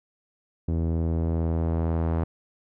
sawtooth tone with low-pass filter sweep, 82.1 Hz, E2, 6 cents flat, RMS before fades -25 dBFS, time 0.68-2.24 s, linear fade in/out 5 ms, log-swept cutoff 360 to 1000 Hz, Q 0.88, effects none

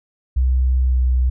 sine tone with pitch glide, 63.9 to 62.98 Hz, C2 to B1, -40 to +35 cents, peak -13 dBFS, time 0.36-1.3 s, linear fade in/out 10 ms, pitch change -25 cents, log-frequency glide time 0.89-0.95 s, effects none

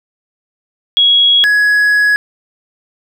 sine / triangle tone pair in turn, 3323 / 1676.4 Hz, G#7 / G#6, 0 / +16 cents, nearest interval octave, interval 1184 cents, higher first, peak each -6 dBFS, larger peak neither, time 0.97-1.44 / 1.44-2.16 s, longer second, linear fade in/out 0 ms, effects none

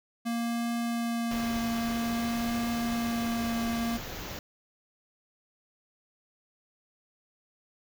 square tone with vibrato, 233.1 Hz, A#3, in tune, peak -29 dBFS, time 0.25-3.98 s, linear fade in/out 20 ms, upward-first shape triangle, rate 0.52 Hz, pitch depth 13 cents each way
pink band-stop noise, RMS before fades -39 dBFS, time 1.31-4.39 s, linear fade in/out 2 ms, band 7100 to 12000 Hz, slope 96 dB/octave
effects none

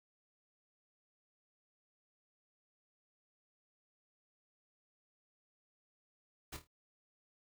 pink noise with echo, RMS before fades -45 dBFS, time 6.52-6.57 s, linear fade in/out 10 ms, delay 26 ms, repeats 4, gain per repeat -8 dB, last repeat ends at 6.674 s, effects none

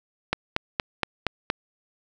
click train, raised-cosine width 0.3 ms, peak -6 dBFS, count 6, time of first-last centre 0.33-1.501 s, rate 4.27 Hz, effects none

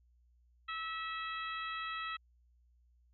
harmonic tone with a mistuned harmonic, 652 Hz, E5, 19 cents flat, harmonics 2 / 3 / 4 / 5 / 6, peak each -40 / -44 / -46 / -48 / -50 dBFS, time 0.68-2.17 s, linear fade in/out 10 ms, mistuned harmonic 3, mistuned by -18 cents, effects added 60 Hz sine -65 dBFS peak until 3.13 s

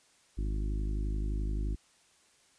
harmonic tone, 51.6 Hz, G#1, 10 cents flat, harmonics 1 / 2 / 3 / 4 / 5 / 6 / 7, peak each -30 / -42 / -45 / -46 / -47 / -46 / -50 dBFS, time 0.37-1.76 s, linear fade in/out 20 ms, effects white hiss -65 dBFS RMS until 2.58 s + resampled to 22050 Hz

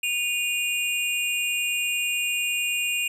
square tone pair together, 2465 / 2794 Hz, D#7 / F7, -17 / 0 cents, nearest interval major second, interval 217 cents, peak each -27 dBFS, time 0.03-3.08 s, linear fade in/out 5 ms, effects resampled to 32000 Hz

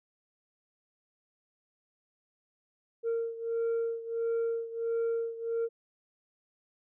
sine beating tone pair, 460 / 461.5 Hz, A#4 / A#4, -23 / -17 cents, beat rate 1.5 Hz, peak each -29 / -32 dBFS, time 3.03-5.69 s, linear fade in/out 50 ms, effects tanh soft clip ceiling -26 dBFS

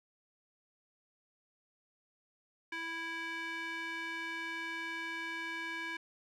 square tone with band-pass filter, 329.6 Hz, E4, in tune, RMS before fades -40 dBFS, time 2.72-5.97 s, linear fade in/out 5 ms, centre 2000 Hz, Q 2.8, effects none

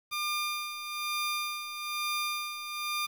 15% pulse tone with tremolo, 1200 Hz, D6, 37 cents sharp, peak -23 dBFS, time 0.11-3.07 s, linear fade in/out 20 ms, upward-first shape sine, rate 1.1 Hz, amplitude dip 60%, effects 9-bit

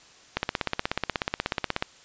click train, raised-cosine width 0.3 ms, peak -8 dBFS, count 25, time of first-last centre 0.37-1.825 s, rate 16.5 Hz, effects white hiss -53 dBFS RMS until 2.04 s + resampled to 16000 Hz

